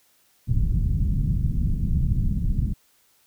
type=low-pass noise; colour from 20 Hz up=pink; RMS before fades=-22 dBFS; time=0.47-2.74 s; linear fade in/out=20 ms; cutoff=180 Hz; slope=24 dB/octave; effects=white hiss -62 dBFS RMS until 3.26 s